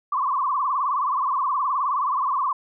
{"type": "tone with vibrato", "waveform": "sine", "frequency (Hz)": 1087, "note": "C#6", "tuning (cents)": -34, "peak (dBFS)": -20, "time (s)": [0.12, 2.53], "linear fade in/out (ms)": 5, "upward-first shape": "triangle", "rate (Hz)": 19, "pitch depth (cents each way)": 180, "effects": []}